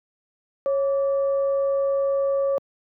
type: tone with frequency modulation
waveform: sine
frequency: 551 Hz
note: C#5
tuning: 11 cents flat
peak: -19 dBFS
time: 0.66-2.58 s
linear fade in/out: 0 ms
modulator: 608 Hz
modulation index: 0.31
effects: high-pass 200 Hz 12 dB/octave